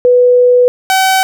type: tone pair in turn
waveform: sine / sawtooth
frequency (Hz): 493.9 / 761.4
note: B4 / F#5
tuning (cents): 0 / +49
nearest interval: perfect fifth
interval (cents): 749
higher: second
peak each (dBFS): -4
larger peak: neither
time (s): 0.05-0.68 / 0.9-1.23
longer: first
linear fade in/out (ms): 0
effects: none